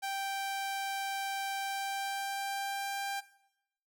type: tone with pitch glide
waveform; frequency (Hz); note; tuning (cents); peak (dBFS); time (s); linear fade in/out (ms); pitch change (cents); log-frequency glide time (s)
sawtooth; 784 to 793.1; G5 to G5; 0 to +20; -30; 0.02-3.21; 20; +20; 1.58-3.01
effects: noise-tail reverb RT60 0.8 s tail -18 dB re dry